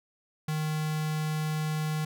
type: tone with notch filter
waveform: square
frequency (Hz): 154.7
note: D#3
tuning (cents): -10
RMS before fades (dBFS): -30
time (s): 0.48-2.05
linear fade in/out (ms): 5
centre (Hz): 380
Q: 1.1
effects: none